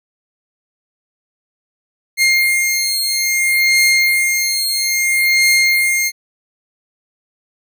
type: beating tone pair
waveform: sawtooth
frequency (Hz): 2122 / 2122.6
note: C7 / C7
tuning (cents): +24 / +24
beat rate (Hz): 0.6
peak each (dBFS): -12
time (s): 2.17-6.12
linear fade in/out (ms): 50
effects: none